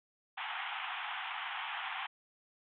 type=band-pass noise; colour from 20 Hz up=pink; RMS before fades=-40 dBFS; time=0.37-2.07 s; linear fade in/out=10 ms; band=740 to 3400 Hz; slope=96 dB/octave; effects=none